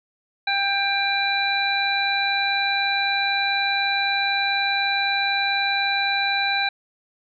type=harmonic tone; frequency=793 Hz; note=G5; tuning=20 cents sharp; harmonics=1 / 2 / 3 / 5; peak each=-25 / -25 / -25 / -25 dBFS; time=0.47-6.69 s; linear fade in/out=5 ms; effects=none